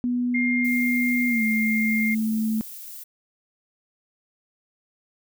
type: tone with pitch glide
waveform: sine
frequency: 245.3 to 219.8 Hz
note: B3 to A3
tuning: -12 to -2 cents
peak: -21 dBFS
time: 0.04-2.61 s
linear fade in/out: 0 ms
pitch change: -190 cents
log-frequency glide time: 1.28-1.43 s
type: tone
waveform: sine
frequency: 2117 Hz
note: C7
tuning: 20 cents sharp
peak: -23 dBFS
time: 0.34-2.15 s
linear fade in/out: 10 ms
type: noise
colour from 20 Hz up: violet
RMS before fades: -39 dBFS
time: 0.64-3.04 s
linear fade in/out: 10 ms
effects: none